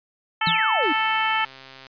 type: harmonic tone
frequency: 440 Hz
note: A4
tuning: in tune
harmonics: 2 / 3 / 4 / 5 / 6 / 7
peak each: -24 / -26 / -27 / -28 / -29 / -29 dBFS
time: 0.41-1.45 s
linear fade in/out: 5 ms
type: exponential sweep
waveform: sine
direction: down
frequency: 4417 to 267.6 Hz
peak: -23 dBFS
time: 0.46-0.93 s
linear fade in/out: 10 ms
type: tone with exponential decay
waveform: sine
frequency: 168.5 Hz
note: E3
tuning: 38 cents sharp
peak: -21 dBFS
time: 0.47-0.63 s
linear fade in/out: 2 ms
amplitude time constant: 34 ms
type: click train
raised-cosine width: 0.2 ms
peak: -25 dBFS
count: 139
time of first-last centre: 0.83-1.868 s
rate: 133 Hz
effects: resampled to 11025 Hz